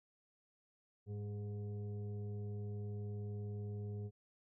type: tone with frequency modulation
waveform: sine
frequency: 103.83 Hz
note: G#2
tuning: in tune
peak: -40 dBFS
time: 1.06-4.11 s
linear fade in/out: 50 ms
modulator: 308 Hz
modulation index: 0.6
effects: none